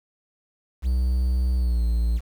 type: tone with pitch glide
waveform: triangle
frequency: 62.8 to 57.59 Hz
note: B1 to A#1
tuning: +30 to -20 cents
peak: -17 dBFS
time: 0.82-2.21 s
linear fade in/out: 50 ms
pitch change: -150 cents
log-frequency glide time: 1.56-1.84 s
effects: 8-bit